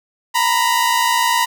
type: tone pair together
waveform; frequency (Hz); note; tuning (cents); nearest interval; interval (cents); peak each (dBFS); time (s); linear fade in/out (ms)
sawtooth; 932.3 / 992.1; A#5 / B5; 0 / +8; minor second; 108; -13; 0.34-1.46; 20
effects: none